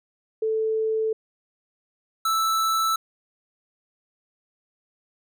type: tone pair in turn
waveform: sine / square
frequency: 440 / 1318.5 Hz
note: A4 / E6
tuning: 0 / 0 cents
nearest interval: octave + perfect fifth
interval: 1900 cents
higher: second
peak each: -21 dBFS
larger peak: neither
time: 0.42-1.13 / 2.25-2.96 s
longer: neither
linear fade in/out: 5 ms
effects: none